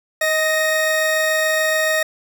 40% pulse tone pair together, 629 / 1860 Hz, D#5 / A#6, +19 / -4 cents, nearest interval octave + perfect fifth, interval 1877 cents, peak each -18 dBFS, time 0.21-2.03 s, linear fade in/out 5 ms, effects none

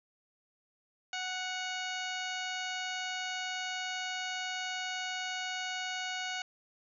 harmonic tone with a mistuned harmonic, 741 Hz, F#5, 2 cents sharp, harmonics 1 / 2 / 3 / 4 / 5 / 6 / 7 / 8 / 9, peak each -41 / -40 / -42 / -41 / -46 / -47 / -55 / -51 / -48 dBFS, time 1.13-6.42 s, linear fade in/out 2 ms, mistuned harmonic 4, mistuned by -38 cents, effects none

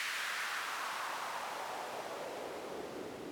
white noise with band-pass filter sweep, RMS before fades -41 dBFS, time 0-3.31 s, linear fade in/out 0 ms, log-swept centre 1900 to 310 Hz, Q 1.9, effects none

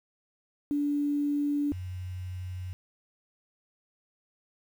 sine tone pair in turn, 289.6 / 91.22 Hz, D4 / F#2, -24 / -24 cents, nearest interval octave + minor sixth, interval 2000 cents, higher first, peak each -25 / -34 dBFS, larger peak first, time 0.71-1.72 / 1.72-2.73 s, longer neither, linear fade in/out 0 ms, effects 9-bit

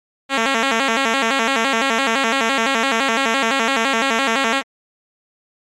5% pulse tone with vibrato, 248.1 Hz, B3, 8 cents sharp, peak -4 dBFS, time 0.29-4.63 s, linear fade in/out 50 ms, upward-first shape square, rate 5.9 Hz, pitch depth 160 cents each way, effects low-pass 6000 Hz 12 dB/octave + Opus 48 kbps

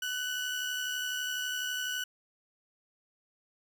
30% pulse tone pair together, 1499 / 2926 Hz, F#6 / F#7, +22 / -20 cents, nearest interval octave, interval 1158 cents, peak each -31 / -34 dBFS, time 0.02-2.04 s, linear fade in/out 5 ms, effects none

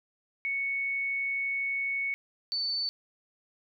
sine tone pair in turn, 2217 / 4512 Hz, C#7 / C#8, 0 / +30 cents, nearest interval octave, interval 1230 cents, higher second, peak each -28 / -28 dBFS, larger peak neither, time 0.45-2.14 / 2.52-2.89 s, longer first, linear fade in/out 0 ms, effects none

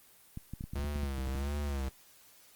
clicks, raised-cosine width 5 ms, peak -27 dBFS, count 12, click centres 0.374 / 0.536 / 0.609 / 0.64 / 0.735 / 0.792 / 0.844 / 0.959 / 1.033 / 1.186 / 1.278 / 1.353 s
square tone with vibrato, 69.3 Hz, C#2, in tune, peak -33 dBFS, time 0.75-1.89 s, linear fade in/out 5 ms, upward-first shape sine, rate 1.5 Hz, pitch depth 95 cents each way
effects white hiss -60 dBFS RMS until 2.55 s + Opus 24 kbps

